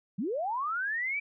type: linear sweep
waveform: sine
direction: up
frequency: 164.81 to 2349 Hz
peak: -29 dBFS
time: 0.18-1.2 s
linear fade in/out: 10 ms
effects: none